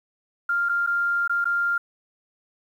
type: tone with dropouts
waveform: sine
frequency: 1396.9 Hz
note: F6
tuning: in tune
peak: -20 dBFS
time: 0.49-1.78 s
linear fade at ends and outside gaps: 5 ms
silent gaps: 0.689-0.693 / 0.865-0.872 / 1.278-1.295 / 1.444-1.454 s
effects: 9-bit